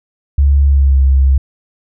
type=tone with pitch glide; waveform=sine; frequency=70.2 to 67.18 Hz; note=C#2 to C2; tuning=+22 to +46 cents; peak=-6 dBFS; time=0.38-1.38 s; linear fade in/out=5 ms; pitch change=-76 cents; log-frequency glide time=0.67-1 s; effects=none